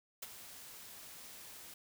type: noise with ADSR envelope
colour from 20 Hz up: white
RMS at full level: -42 dBFS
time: 0.22-1.74 s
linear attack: 8 ms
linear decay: 29 ms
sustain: -10 dB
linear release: 4 ms
effects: none